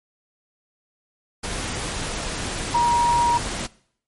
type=tone in noise; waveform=sine; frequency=950 Hz; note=A#5; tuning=33 cents sharp; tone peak=-15 dBFS; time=2.74-3.38 s; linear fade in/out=10 ms; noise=pink; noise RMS=-28 dBFS; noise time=1.43-3.67 s; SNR=+10 dB; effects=noise-tail reverb RT60 0.6 s tail -21 dB re dry + MP3 48 kbps